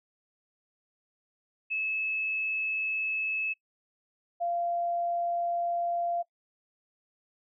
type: tone pair in turn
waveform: sine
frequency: 2598 / 690.9 Hz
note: E7 / F5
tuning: -26 / -19 cents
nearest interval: octave + major seventh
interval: 2293 cents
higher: first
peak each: -28 / -27 dBFS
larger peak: second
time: 1.7-3.54 / 4.4-6.23 s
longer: first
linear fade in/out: 20 ms
effects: noise-tail reverb RT60 0.1 s tail -21 dB re dry